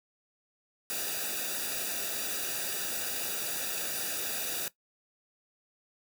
white noise with comb filter, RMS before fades -34 dBFS, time 0.9-4.68 s, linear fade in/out 0 ms, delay 0.94 ms, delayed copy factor -0.8, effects noise-tail reverb RT60 0.1 s tail -17 dB re dry

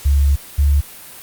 sine tone pair in turn, 70.2 / 71.43 Hz, C#2 / D2, +22 / -47 cents, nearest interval unison, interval 31 cents, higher second, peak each -10 dBFS, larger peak neither, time 0.05-0.36 / 0.58-0.81 s, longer first, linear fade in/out 10 ms, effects white hiss -37 dBFS RMS until 1.22 s + Opus 48 kbps

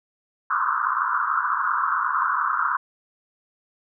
pink band-pass noise, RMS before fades -23 dBFS, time 0.5-2.77 s, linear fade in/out 5 ms, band 1000 to 1500 Hz, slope 96 dB/octave, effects none

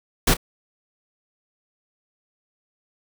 pink noise with echo, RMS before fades -17 dBFS, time 0.27-0.34 s, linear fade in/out 5 ms, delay 29 ms, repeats 1, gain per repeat -15 dB, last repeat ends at 0.369 s, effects none

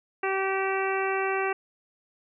harmonic tone, 385.7 Hz, G4, 28 cents flat, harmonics 1 / 2 / 3 / 4 / 5 / 6 / 7, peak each -28 / -31 / -33 / -34 / -35 / -36 / -36 dBFS, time 0.23-1.53 s, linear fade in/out 5 ms, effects none

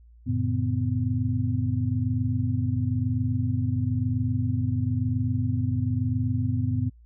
sine tone cluster, 94.3 / 115.3 / 142.4 / 252.6 Hz, F#2 / A#2 / C#3 / B3, +33 / -19 / +47 / +39 cents, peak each -28 / -26 / -34 / -29 dBFS, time 0.26-6.9 s, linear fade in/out 20 ms, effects noise-tail reverb RT60 0.1 s tail -26 dB re dry + added 58 Hz sine -49 dBFS peak until 7.05 s

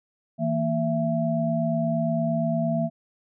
sine tone cluster, 162.1 / 230.7 / 667 Hz, E3 / A#3 / E5, -29 / -18 / +20 cents, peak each -26 dBFS, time 0.38-2.9 s, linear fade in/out 50 ms, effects none

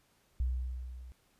sine tone with level ramp, 62.7 Hz, B1, 27 cents sharp, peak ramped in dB -27 to -46 dBFS, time 0.4-1.12 s, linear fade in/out 0 ms, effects pink hiss -70 dBFS RMS until 1.39 s + resampled to 32000 Hz

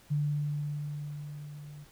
sine tone with level ramp, 147.1 Hz, D3, 3 cents sharp, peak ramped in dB -25 to -44 dBFS, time 0.1-1.85 s, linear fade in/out 20 ms, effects pink hiss -59 dBFS RMS until 1.91 s

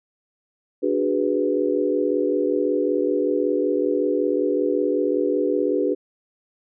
sine chord, G# half-diminished seventh, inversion second, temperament equal, 293.7 / 370 / 415.3 / 493.9 Hz, D4 / F#4 / G#4 / B4, 0 / 0 / 0 / 0 cents, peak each -24 dBFS, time 0.82-5.95 s, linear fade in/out 20 ms, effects none

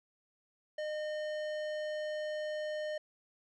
sine tone with tanh clipping, 610 Hz, D#5, 34 cents flat, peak -37 dBFS, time 0.78-2.98 s, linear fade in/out 5 ms, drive 15 dB, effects none

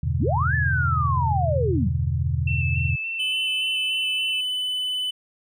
sine chord, E minor seventh, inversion none, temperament equal, 82.41 / 98 / 123.47 / 146.83 Hz, E2 / G2 / B2 / D3, 0 / 0 / 0 / 0 cents, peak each -24 / -30 / -25 / -28 dBFS, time 0.03-2.96 s, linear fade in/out 5 ms
sine linear two-way sweep, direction up then down, 155.56 to 1760 to 155.56 Hz, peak -22 dBFS, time 0.2-1.89 s, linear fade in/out 5 ms, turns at 0.55 s
sine tone with vibrato, 2657 Hz, E7, 13 cents sharp, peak -26 dBFS, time 2.47-4.41 s, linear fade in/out 5 ms, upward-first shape square, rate 3.5 Hz, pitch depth 20 cents each way
triangle tone with pitch glide, 3025 to 3006 Hz, F#7 to F#7, +38 to +27 cents, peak -22 dBFS, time 3.19-5.11 s, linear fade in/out 10 ms, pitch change -11 cents, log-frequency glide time 3.67-4.36 s
effects none

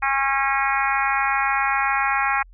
harmonic tone, 272.7 Hz, C#4, 28 cents flat, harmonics 3 / 4 / 5 / 6 / 7 / 8 / 9, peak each -24 / -25 / -26 / -27 / -27 / -28 / -29 dBFS, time 0.02-2.43 s, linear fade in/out 10 ms, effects added 43 Hz sine -44 dBFS peak until 2.53 s

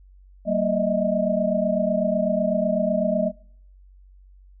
sine tone cluster, 192.5 / 232.4 / 610 / 638 Hz, G3 / A#3 / D#5 / D#5, -31 / -5 / -34 / +43 cents, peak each -26 / -26 / -24 / -24 dBFS, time 0.45-3.32 s, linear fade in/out 50 ms, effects noise-tail reverb RT60 0.6 s tail -24 dB re dry + added 47 Hz sine -47 dBFS peak until 4.6 s

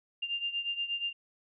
sine beating tone pair, 2794 / 2802.4 Hz, F7 / F7, 0 / +5 cents, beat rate 8.4 Hz, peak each -33 / -37 dBFS, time 0.22-1.13 s, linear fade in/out 10 ms, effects none

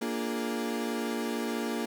35% pulse chord, Bb dominant seventh, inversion none, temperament equal with one note detuned, 233.1 / 294.7 / 349.2 / 415.3 Hz, Bb3 / D4 / F4 / Ab4, 0 / +6 / 0 / 0 cents, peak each -31 / -36 / -36 / -36 dBFS, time 0.01-1.86 s, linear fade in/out 10 ms, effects none

